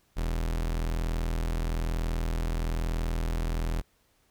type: tone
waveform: 40% pulse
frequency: 41.08 Hz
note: E1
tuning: 5 cents flat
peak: -26 dBFS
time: 0.16-3.82 s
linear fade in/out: 20 ms
effects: pink hiss -68 dBFS RMS until 4.3 s